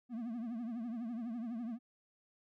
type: tone with vibrato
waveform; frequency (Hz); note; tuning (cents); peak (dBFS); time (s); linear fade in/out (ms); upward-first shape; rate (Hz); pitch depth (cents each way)
triangle; 233.1; A#3; 0; -36; 0.09-1.79; 50; triangle; 12; 140
effects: none